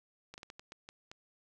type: slowing click train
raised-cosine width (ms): 0.2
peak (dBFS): -30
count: 8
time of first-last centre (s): 0.34-1.115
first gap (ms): 39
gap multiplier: 1.34
effects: none